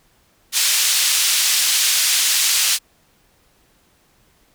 pink band-pass noise, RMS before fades -17 dBFS, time 0.52-2.79 s, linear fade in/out 50 ms, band 3300 to 11000 Hz, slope 12 dB/octave, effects pink hiss -58 dBFS RMS until 4.54 s

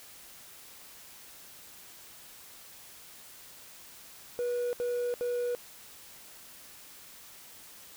triangle tone bursts, 485.9 Hz, B4, 28 cents flat, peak -26 dBFS, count 3, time 4.39-5.55 s, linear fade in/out 0 ms, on 340 ms, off 70 ms, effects tanh soft clip ceiling -22 dBFS + white hiss -51 dBFS RMS until 7.96 s

